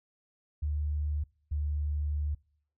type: tone pair in turn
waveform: sine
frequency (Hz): 74.4 / 73.99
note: D2 / D2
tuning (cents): +23 / +13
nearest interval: unison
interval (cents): 10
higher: first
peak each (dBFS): -28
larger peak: neither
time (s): 0.62-1.24 / 1.51-2.35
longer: second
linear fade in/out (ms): 10
effects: noise-tail reverb RT60 0.6 s tail -25 dB re dry